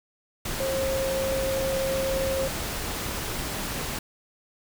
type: tone in noise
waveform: sine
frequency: 535 Hz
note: C5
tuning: 38 cents sharp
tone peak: -25 dBFS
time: 0.6-2.48 s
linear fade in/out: 5 ms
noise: pink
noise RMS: -31 dBFS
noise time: 0.45-3.99 s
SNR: +3 dB
effects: none